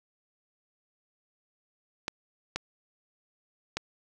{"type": "clicks", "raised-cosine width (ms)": 0.2, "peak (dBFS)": -13, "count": 3, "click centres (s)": [2.081, 2.56, 3.77], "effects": []}